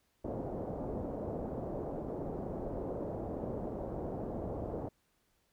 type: low-pass noise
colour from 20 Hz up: white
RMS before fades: -39 dBFS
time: 0.24-4.89 s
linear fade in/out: 10 ms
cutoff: 620 Hz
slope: 24 dB/octave
effects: pink hiss -75 dBFS RMS until 5.52 s